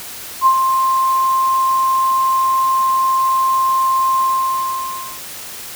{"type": "tone with ADSR envelope", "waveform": "sine", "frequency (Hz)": 1054, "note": "C6", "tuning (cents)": 12, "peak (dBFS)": -6, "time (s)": [0.41, 5.21], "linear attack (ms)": 53, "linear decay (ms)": 73, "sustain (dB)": -6, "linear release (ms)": 1000, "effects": ["white hiss -31 dBFS RMS until 5.75 s"]}